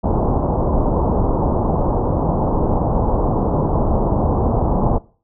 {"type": "low-pass noise", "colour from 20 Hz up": "pink", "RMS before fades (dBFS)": -17, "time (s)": [0.03, 4.99], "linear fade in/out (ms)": 20, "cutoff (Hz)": 1000, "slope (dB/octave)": 48, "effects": ["noise-tail reverb RT60 0.4 s tail -21 dB re dry"]}